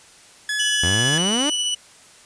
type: tone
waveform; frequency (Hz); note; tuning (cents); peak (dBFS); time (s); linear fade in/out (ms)
sawtooth; 1701; G#6; +41; -18; 0.49-1.18; 2
type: tone with tremolo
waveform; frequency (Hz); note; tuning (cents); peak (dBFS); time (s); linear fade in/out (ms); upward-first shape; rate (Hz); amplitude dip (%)
sawtooth; 2960; F#7; 0; -16; 0.59-1.75; 10; sine; 15; 25
type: exponential sweep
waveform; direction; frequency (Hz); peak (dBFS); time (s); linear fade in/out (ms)
sawtooth; up; 82.2 to 311.1; -17; 0.83-1.5; 5
effects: white hiss -48 dBFS RMS until 2.25 s + resampled to 22050 Hz